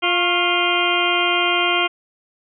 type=harmonic tone with a mistuned harmonic; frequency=350.4 Hz; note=F4; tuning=6 cents sharp; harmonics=1 / 2 / 3 / 4 / 6 / 7 / 8 / 9; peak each=-24 / -24 / -24 / -24 / -24 / -24 / -24 / -24 dBFS; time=0.02-1.88 s; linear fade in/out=20 ms; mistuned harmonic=3; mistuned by=+53 cents; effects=none